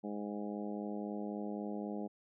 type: harmonic tone with a mistuned harmonic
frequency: 103.83 Hz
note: G#2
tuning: in tune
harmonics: 2 / 3 / 4 / 5 / 6 / 7 / 8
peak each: -40 / -44 / -46 / -48 / -50 / -51 / -52 dBFS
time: 0.03-2.08 s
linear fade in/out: 20 ms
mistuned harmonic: 8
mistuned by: -27 cents
effects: none